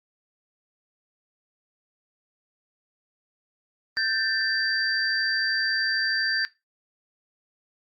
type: tone cluster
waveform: sine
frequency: 1568 / 1781 / 4690 Hz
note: G6 / A6 / D8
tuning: 0 / +21 / -3 cents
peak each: -27 dBFS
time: 3.97-6.45 s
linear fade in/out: 0 ms
effects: noise-tail reverb RT60 0.2 s tail -17 dB re dry + Opus 24 kbps